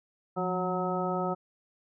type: harmonic tone with a mistuned harmonic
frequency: 183.5 Hz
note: F#3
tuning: 14 cents flat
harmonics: 1 / 2 / 3 / 4 / 5 / 7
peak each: -33 / -34 / -35 / -34 / -38 / -35 dBFS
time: 0.36-1.35 s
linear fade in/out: 20 ms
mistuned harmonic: 1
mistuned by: -73 cents
effects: none